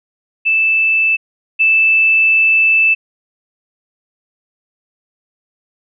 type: tone pair in turn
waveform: sine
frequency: 2637 / 2637 Hz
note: E7 / E7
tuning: 0 / 0 cents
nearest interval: unison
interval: 0 cents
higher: neither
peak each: -10 / -8 dBFS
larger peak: second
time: 0.45-1.17 / 1.59-2.95 s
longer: second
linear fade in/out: 20 ms
effects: none